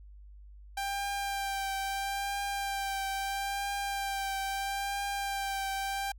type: tone with vibrato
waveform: sawtooth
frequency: 790 Hz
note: G5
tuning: 13 cents sharp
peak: -28 dBFS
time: 0.77-6.12 s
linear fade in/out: 5 ms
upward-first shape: triangle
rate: 0.76 Hz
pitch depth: 24 cents each way
effects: added 50 Hz sine -48 dBFS peak until 6.18 s